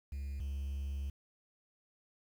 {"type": "tone pair in turn", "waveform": "triangle", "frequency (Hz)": [69.3, 69.3], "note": ["C#2", "C#2"], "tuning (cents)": [0, 0], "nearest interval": "unison", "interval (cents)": 0, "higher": "neither", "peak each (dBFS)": [-35, -33], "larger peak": "second", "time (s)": [[0.12, 0.4], [0.4, 1.1]], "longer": "second", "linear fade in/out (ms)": 5, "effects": ["tanh soft clip ceiling -29 dBFS", "10-bit"]}